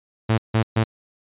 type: tone bursts at uneven times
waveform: sawtooth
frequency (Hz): 111.1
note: A2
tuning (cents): +17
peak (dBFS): -12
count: 3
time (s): 0.29-0.38 / 0.54-0.63 / 0.76-0.84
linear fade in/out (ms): 10
effects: resampled to 8000 Hz